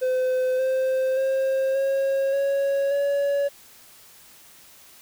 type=tone with pitch steps; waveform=triangle; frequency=512 / 522.2 / 532.5 / 543.1 / 553.8 / 564.8 Hz; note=C5 / C5 / C5 / C#5 / C#5 / C#5; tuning=-38 / -3 / +30 / -36 / -2 / +32 cents; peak=-18 dBFS; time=0.01-3.49 s; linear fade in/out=20 ms; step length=580 ms; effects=white hiss -50 dBFS RMS until 5.01 s